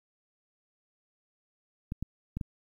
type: clicks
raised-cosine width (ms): 5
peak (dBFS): -21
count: 4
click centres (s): 1.921 / 2.026 / 2.37 / 2.412
effects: 10-bit